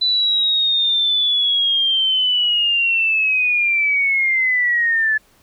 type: linear sweep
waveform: sine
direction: down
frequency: 4000 to 1723 Hz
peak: -14 dBFS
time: 0.01-5.18 s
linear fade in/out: 10 ms
effects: pink hiss -55 dBFS RMS until 5.42 s